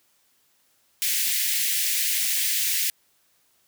white high-pass noise, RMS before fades -24 dBFS, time 1.02-2.9 s, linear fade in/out 0 ms, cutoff 1800 Hz, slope 48 dB/octave, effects white hiss -65 dBFS RMS until 3.67 s + high-pass 60 Hz 12 dB/octave

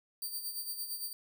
5% pulse tone with tremolo, 4644 Hz, D8, 20 cents flat, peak -28 dBFS, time 0.22-1.13 s, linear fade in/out 2 ms, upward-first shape sine, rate 8.8 Hz, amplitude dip 60%, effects none

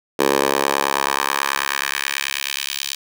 10% pulse tone with high-pass filter sweep, 69.3 Hz, C#2, in tune, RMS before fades -21 dBFS, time 0.19-2.95 s, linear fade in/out 5 ms, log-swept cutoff 440 to 3700 Hz, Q 1.4, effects none

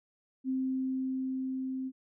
sine tone with level ramp, 261.6 Hz, C4, in tune, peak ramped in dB -28 to -33 dBFS, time 0.44-1.92 s, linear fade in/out 50 ms, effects none

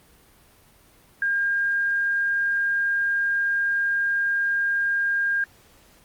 sine tone, 1610 Hz, G6, 46 cents sharp, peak -20 dBFS, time 1.22-5.44 s, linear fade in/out 2 ms, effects pink hiss -55 dBFS RMS until 6.04 s + Opus 32 kbps

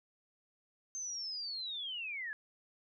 sine linear sweep, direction down, 6320 to 1661.2 Hz, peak -38 dBFS, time 0.95-2.33 s, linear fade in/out 0 ms, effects none

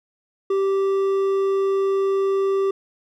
triangle tone with hard clipping, 390 Hz, G4, 9 cents flat, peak -19 dBFS, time 0.5-2.71 s, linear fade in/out 5 ms, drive 9 dB, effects none

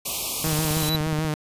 white band-stop noise, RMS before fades -27 dBFS, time 0.05-0.9 s, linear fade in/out 10 ms, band 1200 to 2300 Hz, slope 96 dB/octave
sawtooth tone with vibrato, 155.4 Hz, D#3, 2 cents flat, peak -19 dBFS, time 0.44-1.34 s, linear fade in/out 0 ms, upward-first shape sine, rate 6.6 Hz, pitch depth 45 cents each way
click train, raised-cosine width 5 ms, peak -20 dBFS, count 14, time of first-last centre 0.47-1.248 s, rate 16.7 Hz
square tone with exponential growth, 3951 Hz, B7, in tune, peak -22 dBFS, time 0.56-0.96 s, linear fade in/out 5 ms, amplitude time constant 85 ms
effects resampled to 32000 Hz

